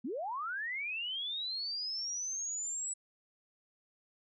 sine linear sweep, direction up, 204.5 to 7902 Hz, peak -35 dBFS, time 0.04-2.94 s, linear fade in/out 10 ms, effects none

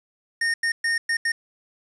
square tone bursts at uneven times, 1839 Hz, A#6, 24 cents flat, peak -21 dBFS, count 5, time 0.41-0.54 / 0.63-0.72 / 0.84-0.98 / 1.09-1.17 / 1.25-1.32 s, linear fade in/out 5 ms, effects resampled to 22050 Hz + 8-bit

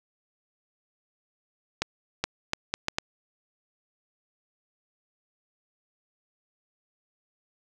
accelerating click train, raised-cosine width 0.2 ms, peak -8 dBFS, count 6, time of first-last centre 1.82-2.985 s, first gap 420 ms, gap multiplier 0.7, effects none

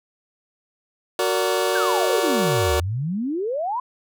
sawtooth chord, Gb augmented, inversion none, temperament just, 370 / 462.5 / 578.1 Hz, Gb4 / Bb4 / D5, 0 / -14 / -27 cents, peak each -19 / -20 / -20 dBFS, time 1.19-2.8 s, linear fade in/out 2 ms
sine exponential two-way sweep, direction down then up, 1625 to 70 to 1035 Hz, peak -22 dBFS, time 1.75-3.8 s, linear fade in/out 5 ms, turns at 2.74 s
effects none

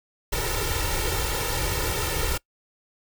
pink noise with comb filter, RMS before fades -26 dBFS, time 0.32-2.38 s, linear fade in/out 10 ms, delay 2.2 ms, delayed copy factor +0.95, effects noise-tail reverb RT60 0.1 s tail -23 dB re dry

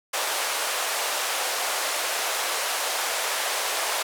pink band-pass noise, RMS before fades -27 dBFS, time 0.13-4.03 s, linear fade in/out 10 ms, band 540 to 13000 Hz, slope 24 dB/octave, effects none

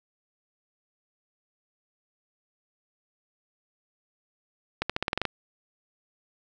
accelerating click train, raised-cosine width 0.3 ms, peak -10 dBFS, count 9, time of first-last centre 4.82-5.253 s, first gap 76 ms, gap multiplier 0.9, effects none

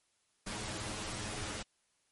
pink noise with comb filter, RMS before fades -40 dBFS, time 0.46-1.63 s, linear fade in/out 10 ms, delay 9.5 ms, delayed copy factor +0.8, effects white hiss -75 dBFS RMS until 2.11 s + MP3 48 kbps

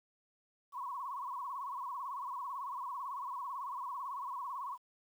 sine tone with vibrato, 1046.5 Hz, C6, in tune, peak -38 dBFS, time 0.72-4.78 s, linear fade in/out 50 ms, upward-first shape sine, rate 18 Hz, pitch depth 140 cents each way, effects 11-bit

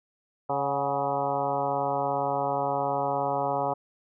harmonic tone with a mistuned harmonic, 139.3 Hz, C#3, 9 cents sharp, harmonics 1 / 2 / 3 / 4 / 5 / 6 / 7 / 8 / 9, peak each -38 / -38 / -35 / -31 / -30 / -31 / -33 / -39 / -38 dBFS, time 0.49-3.74 s, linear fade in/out 10 ms, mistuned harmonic 5, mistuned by +54 cents, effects none

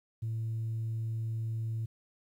sine tone, 112.5 Hz, A2, 39 cents sharp, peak -30 dBFS, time 0.22-1.86 s, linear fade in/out 10 ms, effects tanh soft clip ceiling -29 dBFS + 11-bit

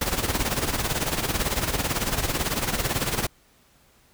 pink noise with tremolo, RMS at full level -23 dBFS, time 0.01-3.27 s, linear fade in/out 5 ms, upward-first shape sine, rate 18 Hz, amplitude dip 70%, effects pink hiss -59 dBFS RMS until 4.13 s

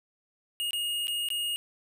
square tone with dropouts, 2859 Hz, F7, 40 cents sharp, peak -29 dBFS, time 0.6-1.56 s, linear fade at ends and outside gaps 0 ms, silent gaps 0.708-0.732 / 1.071-1.081 / 1.287-1.303 s, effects none

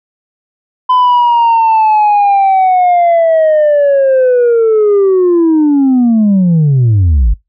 sine linear sweep, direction down, 1014 to 46.14 Hz, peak -3 dBFS, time 0.89-7.34 s, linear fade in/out 10 ms, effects noise-tail reverb RT60 0.2 s tail -25 dB re dry + tanh soft clip ceiling -4 dBFS

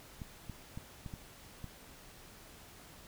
clicks, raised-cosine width 5 ms, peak -30 dBFS, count 6, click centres 0.218 / 0.497 / 0.775 / 1.062 / 1.138 / 1.643 s, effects pink hiss -55 dBFS RMS until 3.07 s

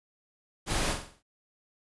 pink noise with echo, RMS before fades -30 dBFS, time 0.66-0.96 s, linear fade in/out 50 ms, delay 45 ms, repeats 6, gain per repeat -6 dB, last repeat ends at 1.23 s, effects resampled to 24000 Hz

